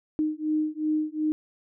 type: beating tone pair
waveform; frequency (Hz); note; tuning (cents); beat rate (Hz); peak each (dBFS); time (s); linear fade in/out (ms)
sine; 306.7 / 309.4; D#4 / D#4; -25 / -10; 2.7; -27; 0.19-1.32; 0
effects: none